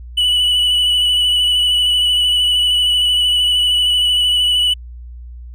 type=tone with vibrato; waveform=triangle; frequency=2960 Hz; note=F#7; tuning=in tune; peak=-10 dBFS; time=0.17-4.74 s; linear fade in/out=10 ms; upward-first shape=square; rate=13 Hz; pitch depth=16 cents each way; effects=added 60 Hz sine -30 dBFS peak until 5.54 s